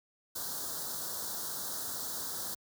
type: band-stop noise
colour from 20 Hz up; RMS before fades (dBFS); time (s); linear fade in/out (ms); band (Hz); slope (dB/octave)
white; -38; 0.35-2.55; 10; 1600 to 3700; 48
effects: high-pass 80 Hz 12 dB/octave